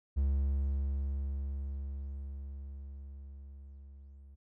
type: tone with level ramp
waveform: triangle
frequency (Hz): 69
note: C#2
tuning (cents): -7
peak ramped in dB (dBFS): -24 to -49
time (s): 0.16-4.36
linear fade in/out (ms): 20
effects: none